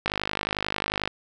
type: click train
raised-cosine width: 0.3 ms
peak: -9 dBFS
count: 53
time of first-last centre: 0.06-1.076 s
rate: 51.2 Hz
effects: none